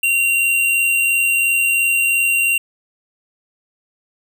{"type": "tone with amplitude modulation", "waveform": "square", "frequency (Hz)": 2761, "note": "F7", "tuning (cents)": -20, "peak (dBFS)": -13, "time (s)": [0.03, 2.58], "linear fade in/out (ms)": 5, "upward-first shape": "sine", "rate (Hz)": 82.9, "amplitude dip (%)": 30, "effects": []}